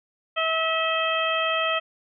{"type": "harmonic tone with a mistuned harmonic", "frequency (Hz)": 647, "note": "E5", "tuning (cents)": -32, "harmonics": [1, 2, 3, 4, 5], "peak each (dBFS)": [-27, -26, -31, -28, -29], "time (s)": [0.36, 1.8], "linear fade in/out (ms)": 20, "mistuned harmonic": 5, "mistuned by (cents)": -39, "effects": []}